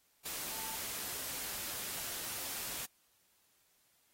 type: tone in noise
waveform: sine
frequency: 886 Hz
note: A5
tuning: 12 cents sharp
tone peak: -47 dBFS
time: 0.51-0.76 s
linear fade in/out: 10 ms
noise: white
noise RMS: -41 dBFS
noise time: 0.25-2.86 s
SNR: -9 dB
effects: white hiss -72 dBFS RMS until 4.13 s + AAC 48 kbps